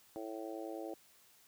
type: harmonic tone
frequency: 110 Hz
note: A2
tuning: in tune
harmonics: 3 / 4 / 5 / 6 / 7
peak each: -44 / -48 / -47 / -50 / -50 dBFS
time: 0.16-0.94 s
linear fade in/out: 0 ms
effects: white hiss -65 dBFS RMS until 1.47 s + high-pass 60 Hz 12 dB/octave